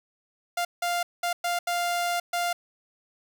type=tone bursts at uneven times; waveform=sawtooth; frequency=698.5 Hz; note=F5; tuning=in tune; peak=-21 dBFS; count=6; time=0.57-0.65 / 0.82-1.03 / 1.23-1.33 / 1.44-1.59 / 1.67-2.2 / 2.33-2.53 s; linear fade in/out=5 ms; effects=none